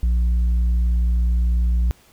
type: tone with tanh clipping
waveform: triangle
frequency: 59.2 Hz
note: A#1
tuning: 27 cents sharp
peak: -16 dBFS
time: 0.03-1.91 s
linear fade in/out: 0 ms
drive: 8 dB
effects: pink hiss -53 dBFS RMS until 2.12 s